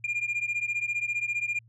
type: beating tone pair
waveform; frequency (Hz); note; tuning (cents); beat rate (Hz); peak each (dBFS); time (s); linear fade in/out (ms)
sine; 2402 / 2417; D7 / D7; +38 / +49; 15; -28; 0.04-1.59; 5
effects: tanh soft clip ceiling -24 dBFS + added 114 Hz sine -54 dBFS peak until 1.68 s